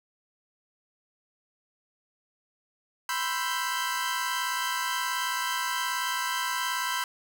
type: chord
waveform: sawtooth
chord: C major seventh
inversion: third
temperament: equal with one note detuned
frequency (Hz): 987.8 / 1046.5 / 1330 / 1568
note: B5 / C6 / E6 / G6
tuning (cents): 0 / 0 / +15 / 0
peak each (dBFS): -28 / -31 / -32 / -29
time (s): 3.09-7.04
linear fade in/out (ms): 2
effects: none